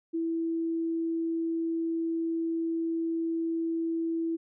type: tone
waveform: sine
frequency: 329.6 Hz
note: E4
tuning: in tune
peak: -27 dBFS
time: 0.13-4.37 s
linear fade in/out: 20 ms
effects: none